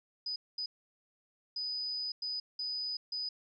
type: tone bursts at uneven times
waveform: sine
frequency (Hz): 4982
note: D#8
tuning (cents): +1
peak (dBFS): -34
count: 6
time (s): 0.26-0.36 / 0.58-0.66 / 1.56-2.12 / 2.22-2.4 / 2.59-2.97 / 3.12-3.29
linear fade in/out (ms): 5
effects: none